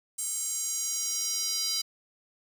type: tone with high-pass filter sweep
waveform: square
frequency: 439.3 Hz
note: A4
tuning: 3 cents flat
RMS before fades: -31 dBFS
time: 0.18-1.82 s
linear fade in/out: 10 ms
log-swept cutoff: 8100 to 4700 Hz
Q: 3.7
effects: none